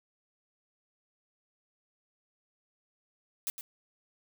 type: noise with echo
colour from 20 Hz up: blue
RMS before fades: -33 dBFS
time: 3.47-3.5 s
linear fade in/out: 0 ms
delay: 110 ms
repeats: 1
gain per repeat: -9 dB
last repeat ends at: 3.61 s
effects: none